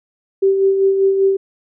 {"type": "tone with tremolo", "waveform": "sine", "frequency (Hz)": 388.7, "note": "G4", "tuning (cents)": -15, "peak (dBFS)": -9, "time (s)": [0.42, 1.37], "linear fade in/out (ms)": 10, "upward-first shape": "sine", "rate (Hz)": 5.1, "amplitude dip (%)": 45, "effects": []}